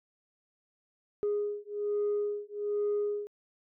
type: beating tone pair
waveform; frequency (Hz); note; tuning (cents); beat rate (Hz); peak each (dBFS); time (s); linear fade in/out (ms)
sine; 412.8 / 414; G#4 / G#4; -10 / -5; 1.2; -31; 1.23-3.27; 0
effects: tanh soft clip ceiling -24 dBFS